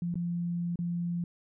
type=tone with dropouts; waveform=sine; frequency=172.8 Hz; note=F3; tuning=18 cents flat; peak=-29 dBFS; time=0.02-1.24 s; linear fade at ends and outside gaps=2 ms; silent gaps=0.142-0.155 / 0.758-0.789 s; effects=none